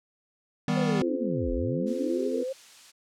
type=chord; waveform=square; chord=Eb augmented; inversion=none; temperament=equal with one note detuned; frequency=158.37 / 196 / 246.9 Hz; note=Eb3 / G3 / B3; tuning=+31 / 0 / 0 cents; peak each=-29 dBFS; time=0.68-1.02 s; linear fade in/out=2 ms
type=linear two-way sweep; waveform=sine; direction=down then up; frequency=543 to 34.85 to 543 Hz; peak=-29 dBFS; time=0.76-2.53 s; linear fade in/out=10 ms; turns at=1.52 s
type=harmonic tone; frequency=86.2 Hz; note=F2; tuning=22 cents flat; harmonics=3 / 4 / 5 / 6; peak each=-31 / -34 / -36 / -32 dBFS; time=1-2.44 s; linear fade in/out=20 ms
type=noise; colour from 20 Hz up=blue; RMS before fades=-44 dBFS; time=1.86-2.92 s; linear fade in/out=20 ms
effects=low-pass 6000 Hz 12 dB/octave